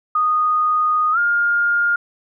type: tone with pitch glide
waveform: sine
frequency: 1237 to 1412.8 Hz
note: D#6 to F6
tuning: -10 to +20 cents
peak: -14 dBFS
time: 0.15-1.96 s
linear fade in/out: 5 ms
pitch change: +230 cents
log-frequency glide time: 1.12-1.18 s
effects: none